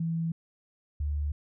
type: tone pair in turn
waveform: sine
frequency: 164.81 / 73.41 Hz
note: E3 / D2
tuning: 0 / 0 cents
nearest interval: octave + major second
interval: 1400 cents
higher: first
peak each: -27 dBFS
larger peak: neither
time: 0-0.32 / 1-1.32 s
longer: neither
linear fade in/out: 5 ms
effects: none